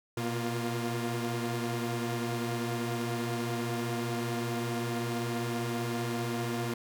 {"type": "tone cluster", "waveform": "sawtooth", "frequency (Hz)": [120.1, 125.2, 235.1, 350.2], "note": ["B2", "B2", "A#3", "F4"], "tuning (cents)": [-48, 24, 15, 5], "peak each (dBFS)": [-31, -39, -32, -32], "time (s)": [0.17, 6.74], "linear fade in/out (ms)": 5, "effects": []}